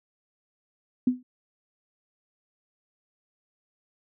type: tone with exponential decay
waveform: sine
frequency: 250.8 Hz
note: B3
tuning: 27 cents sharp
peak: -15 dBFS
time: 1.07-1.23 s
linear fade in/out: 5 ms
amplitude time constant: 33 ms
effects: none